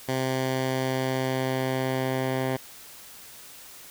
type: tone with low-pass filter sweep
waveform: 10% pulse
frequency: 130.81 Hz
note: C3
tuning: in tune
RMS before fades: -27 dBFS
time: 0.08-2.57 s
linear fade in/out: 10 ms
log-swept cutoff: 7900 to 2800 Hz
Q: 0.71
effects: white hiss -46 dBFS RMS until 3.9 s